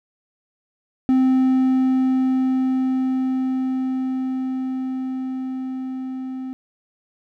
triangle tone with level ramp, 260 Hz, C4, 11 cents flat, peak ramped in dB -11 to -25 dBFS, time 1.09-6.53 s, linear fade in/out 0 ms, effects none

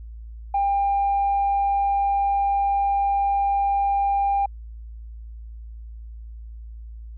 sine tone, 798 Hz, G5, 31 cents sharp, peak -17 dBFS, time 0.54-4.46 s, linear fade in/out 5 ms, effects tanh soft clip ceiling -15 dBFS + added 56 Hz sine -35 dBFS peak until 7.17 s

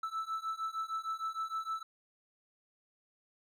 triangle beating tone pair, 1313 / 1319.5 Hz, E6 / E6, -7 / +1 cents, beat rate 6.5 Hz, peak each -37 / -36 dBFS, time 0.03-1.83 s, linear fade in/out 5 ms, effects none

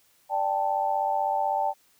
sine chord, D suspended fourth, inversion none, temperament equal, 587.3 / 784 / 880 Hz, D5 / G5 / A5, 0 / 0 / 0 cents, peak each -31 / -26 / -27 dBFS, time 0.29-1.74 s, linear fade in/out 50 ms, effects white hiss -63 dBFS RMS until 1.99 s

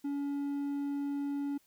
triangle tone, 283.3 Hz, C#4, 38 cents sharp, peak -30 dBFS, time 0.04-1.58 s, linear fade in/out 10 ms, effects white hiss -69 dBFS RMS until 1.66 s

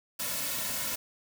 white noise with comb filter, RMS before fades -33 dBFS, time 0.19-0.96 s, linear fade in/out 10 ms, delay 2.5 ms, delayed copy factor -0.65, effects none

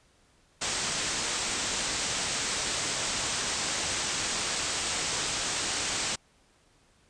white low-pass noise, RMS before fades -31 dBFS, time 0.61-6.16 s, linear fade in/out 10 ms, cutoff 8600 Hz, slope 96 dB/octave, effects pink hiss -64 dBFS RMS until 7.09 s + resampled to 22050 Hz

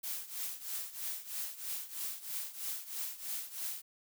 blue noise with tremolo, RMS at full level -37 dBFS, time 0.03-3.82 s, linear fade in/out 10 ms, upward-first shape triangle, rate 3.1 Hz, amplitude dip 85%, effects none

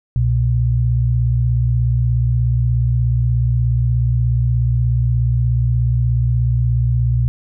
sine tone pair together, 63.9 / 120.63 Hz, C2 / B2, -40 / -40 cents, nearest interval major seventh, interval 1100 cents, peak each -18 / -14 dBFS, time 0.16-7.28 s, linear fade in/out 0 ms, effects none

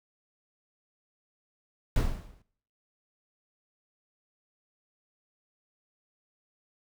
brown noise with exponential decay, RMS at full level -21 dBFS, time 1.96-2.42 s, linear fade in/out 2 ms, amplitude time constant 100 ms, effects noise-tail reverb RT60 0.6 s tail -19 dB re dry

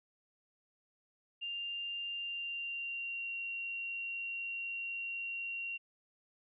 sine tone with pitch glide, 2794 to 2752 Hz, F7 to F7, 0 to -26 cents, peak -37 dBFS, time 1.41-5.78 s, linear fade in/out 20 ms, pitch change -26 cents, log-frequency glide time 2.12-3.35 s, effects none

